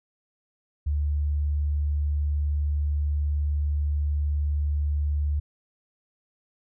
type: tone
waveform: sine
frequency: 73.42 Hz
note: D2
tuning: in tune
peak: -22 dBFS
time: 0.86-5.4 s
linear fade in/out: 10 ms
effects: none